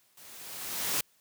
white noise with level ramp, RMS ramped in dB -52 to -28 dBFS, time 0.17-1.01 s, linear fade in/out 5 ms, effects white hiss -67 dBFS RMS until 1.2 s + high-pass 80 Hz 12 dB/octave

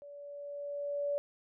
sine tone with level ramp, 574 Hz, D5, 40 cents flat, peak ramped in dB -47 to -29 dBFS, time 0.02-1.18 s, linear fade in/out 0 ms, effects none

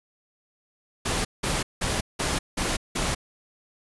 pink noise bursts, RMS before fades -26 dBFS, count 6, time 1.05-3.15 s, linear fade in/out 10 ms, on 200 ms, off 180 ms, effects resampled to 24000 Hz

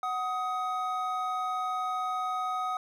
triangle tone pair together, 742.5 / 1256 Hz, F#5 / D#6, +6 / +16 cents, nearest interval major sixth, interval 910 cents, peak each -31 / -29 dBFS, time 0.03-2.77 s, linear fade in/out 2 ms, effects none

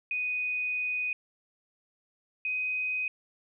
sine tone pair in turn, 2489 / 2508 Hz, D#7 / D#7, 0 / +13 cents, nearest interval unison, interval 13 cents, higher second, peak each -28 dBFS, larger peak neither, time 0.11-1.13 / 2.45-3.08 s, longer first, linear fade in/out 2 ms, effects none

